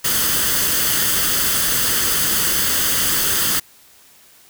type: noise with comb filter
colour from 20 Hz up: white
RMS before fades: -18 dBFS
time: 0.04-3.6 s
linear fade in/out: 10 ms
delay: 0.63 ms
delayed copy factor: +0.55
effects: white hiss -49 dBFS RMS until 4.49 s